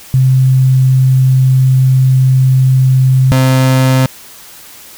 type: tone pair in turn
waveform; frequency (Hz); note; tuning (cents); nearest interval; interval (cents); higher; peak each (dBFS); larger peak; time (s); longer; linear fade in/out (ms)
sine / 35% pulse; 130.7 / 130.7; C3 / C3; -1 / -1; unison; 0; neither; -5; neither; 0.14-3.32 / 3.32-4.06; first; 0
effects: white hiss -35 dBFS RMS until 4.97 s